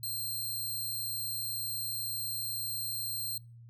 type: tone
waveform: 5% pulse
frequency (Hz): 4166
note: C8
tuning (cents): -8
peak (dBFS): -27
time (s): 0.03-3.38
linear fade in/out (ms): 5
effects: noise-tail reverb RT60 0.3 s tail -25 dB re dry + added 117 Hz sine -49 dBFS peak until 3.69 s